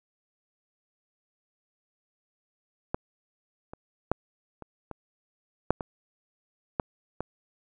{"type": "clicks", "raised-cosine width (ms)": 1, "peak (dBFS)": [-13, -26, -9, -27, -23, -6, -19, -11, -17], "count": 9, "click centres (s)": [2.945, 3.735, 4.116, 4.623, 4.913, 5.706, 5.808, 6.798, 7.206], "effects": []}